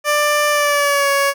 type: tone with pitch glide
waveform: 15% pulse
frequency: 592 to 558.8 Hz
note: D5 to C#5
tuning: +14 to +14 cents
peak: -7 dBFS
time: 0.04-1.34 s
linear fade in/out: 50 ms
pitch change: -100 cents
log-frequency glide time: 0.5-1.1 s
effects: none